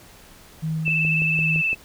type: tone with tremolo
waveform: sine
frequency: 158.7 Hz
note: D#3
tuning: 35 cents sharp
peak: -22 dBFS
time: 0.62-1.62 s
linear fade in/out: 20 ms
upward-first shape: sine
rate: 2.5 Hz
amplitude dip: 25%
type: tone with vibrato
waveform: sine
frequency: 2637 Hz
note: E7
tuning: in tune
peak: -19 dBFS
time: 0.85-1.75 s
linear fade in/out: 20 ms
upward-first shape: sine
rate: 19 Hz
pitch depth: 26 cents each way
type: click train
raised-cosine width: 2 ms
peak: -23 dBFS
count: 6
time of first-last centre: 0.88-1.73 s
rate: 5.88 Hz
effects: pink hiss -48 dBFS RMS until 1.84 s